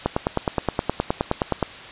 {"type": "click train", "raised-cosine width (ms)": 1, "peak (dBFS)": -5, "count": 16, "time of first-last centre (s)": [0.06, 1.627], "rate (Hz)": 9.57, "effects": ["white hiss -38 dBFS RMS until 1.91 s", "resampled to 8000 Hz"]}